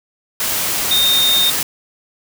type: tone in noise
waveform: sine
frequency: 3670 Hz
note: A#7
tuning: 28 cents flat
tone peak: -12 dBFS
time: 0.91-1.5 s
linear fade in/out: 2 ms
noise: white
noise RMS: -19 dBFS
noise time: 0.4-1.63 s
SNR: +4 dB
effects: none